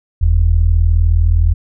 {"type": "tone pair together", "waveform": "sine", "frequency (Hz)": [42.9, 82.6], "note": ["F1", "E2"], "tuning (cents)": [-30, 4], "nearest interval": "major seventh", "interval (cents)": 1134, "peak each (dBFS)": -11, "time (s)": [0.21, 1.54], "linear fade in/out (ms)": 10, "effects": []}